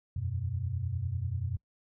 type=chord; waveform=sine; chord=E suspended second; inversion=none; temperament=equal; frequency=82.41 / 92.5 / 123.47 Hz; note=E2 / F#2 / B2; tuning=0 / 0 / 0 cents; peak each=-39 / -33 / -35 dBFS; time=0.16-1.57 s; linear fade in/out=5 ms; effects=noise-tail reverb RT60 0.1 s tail -25 dB re dry